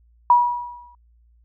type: tone with exponential decay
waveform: sine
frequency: 967 Hz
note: B5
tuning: 37 cents flat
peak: -8 dBFS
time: 0.3-0.95 s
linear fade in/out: 2 ms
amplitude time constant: 140 ms
effects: added 58 Hz sine -53 dBFS peak until 1.44 s